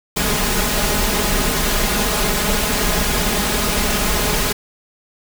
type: noise with comb filter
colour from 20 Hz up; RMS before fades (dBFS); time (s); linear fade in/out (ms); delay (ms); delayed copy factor
pink; -18; 0.16-4.53; 10; 4.8; +0.7
effects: none